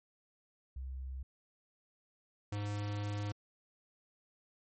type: tone pair in turn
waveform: sine / square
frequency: 65.41 / 103.11 Hz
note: C2 / G#2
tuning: 0 / -12 cents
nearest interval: minor sixth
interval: 788 cents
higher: second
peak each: -39 / -36 dBFS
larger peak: second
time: 0.76-1.23 / 2.52-3.32 s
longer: second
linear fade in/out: 5 ms
effects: MP3 32 kbps